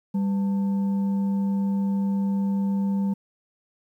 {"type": "tone with frequency modulation", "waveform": "sine", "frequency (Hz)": 196.7, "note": "G3", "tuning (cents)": 6, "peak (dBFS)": -21, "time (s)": [0.14, 3.14], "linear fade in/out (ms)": 10, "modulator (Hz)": 696, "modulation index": 0.2, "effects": ["10-bit"]}